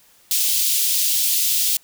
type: high-pass noise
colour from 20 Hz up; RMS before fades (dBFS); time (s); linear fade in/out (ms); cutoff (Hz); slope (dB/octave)
white; -19; 0.31-1.77; 2; 3000; 24
effects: white hiss -54 dBFS RMS until 1.83 s